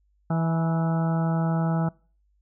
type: harmonic tone with a mistuned harmonic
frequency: 163.7 Hz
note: E3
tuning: 12 cents flat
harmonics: 1 / 2 / 3 / 4 / 5 / 6 / 7 / 8 / 9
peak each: -22 / -35 / -39 / -33 / -34 / -42 / -48 / -37 / -44 dBFS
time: 0.3-1.89 s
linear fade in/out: 5 ms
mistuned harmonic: 5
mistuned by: +24 cents
effects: noise-tail reverb RT60 0.4 s tail -24 dB re dry + added 50 Hz sine -63 dBFS peak until 2.41 s